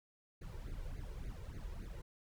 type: noise with flanger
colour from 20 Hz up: brown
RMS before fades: -45 dBFS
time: 0.41-2.02 s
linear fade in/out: 10 ms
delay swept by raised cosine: 0.45 to 2.15 ms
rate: 3.5 Hz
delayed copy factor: +0.95
effects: none